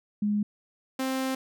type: tone pair in turn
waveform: sine / sawtooth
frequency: 207.7 / 263.1 Hz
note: G#3 / C4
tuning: 0 / +10 cents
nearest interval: major third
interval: 410 cents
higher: second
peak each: -23 dBFS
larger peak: neither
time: 0.22-0.43 / 0.99-1.35 s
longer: second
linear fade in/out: 5 ms
effects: none